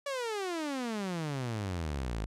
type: exponential sweep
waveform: sawtooth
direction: down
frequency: 578 to 50.3 Hz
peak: -29 dBFS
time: 0.06-2.26 s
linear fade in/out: 5 ms
effects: low-pass 9000 Hz 12 dB/octave